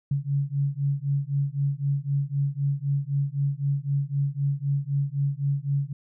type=beating tone pair; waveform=sine; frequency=138.59 / 142.49 Hz; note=C#3 / C#3; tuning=0 / +48 cents; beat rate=3.9 Hz; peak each=-26 dBFS; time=0.11-5.93 s; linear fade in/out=5 ms; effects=none